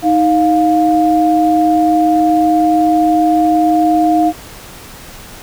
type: tone pair together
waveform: sine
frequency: 313.9 / 704.7 Hz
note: D#4 / F5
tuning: +15 / +15 cents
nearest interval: octave + major second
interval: 1400 cents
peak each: -11 dBFS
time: 0.02-4.33 s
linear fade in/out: 50 ms
effects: pink hiss -34 dBFS RMS until 5.42 s